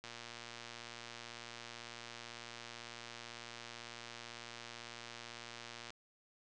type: click train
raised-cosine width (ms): 0.2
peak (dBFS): -30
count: 693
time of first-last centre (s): 0.04-5.904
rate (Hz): 118
effects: resampled to 24000 Hz